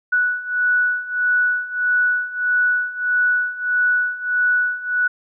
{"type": "beating tone pair", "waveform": "sine", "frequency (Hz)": [1475, 1476.6], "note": ["F#6", "F#6"], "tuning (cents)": [-6, -4], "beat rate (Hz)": 1.6, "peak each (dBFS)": [-21, -18], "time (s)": [0.12, 5.08], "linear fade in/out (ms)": 10, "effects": []}